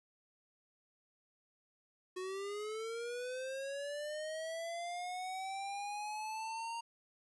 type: linear sweep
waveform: square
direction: up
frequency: 364.9 to 932.3 Hz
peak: -40 dBFS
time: 2.16-6.81 s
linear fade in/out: 10 ms
effects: resampled to 24000 Hz + 12-bit